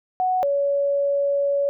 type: tone pair in turn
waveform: sine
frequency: 740 / 563.8 Hz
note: F#5 / C#5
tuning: 0 / +29 cents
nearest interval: perfect fourth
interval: 471 cents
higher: first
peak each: -18 dBFS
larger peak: neither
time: 0.2-0.43 / 0.43-1.69 s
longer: second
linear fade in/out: 0 ms
effects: none